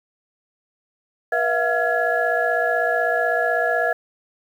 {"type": "tone cluster", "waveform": "sine", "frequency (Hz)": [482.1, 657, 713, 1383, 1685], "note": ["B4", "E5", "F5", "F6", "G#6"], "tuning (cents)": [-42, -6, 36, -17, 25], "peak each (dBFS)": [-25, -22, -24, -30, -22], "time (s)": [1.32, 3.93], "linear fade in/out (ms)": 5, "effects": ["tanh soft clip ceiling -6 dBFS", "8-bit"]}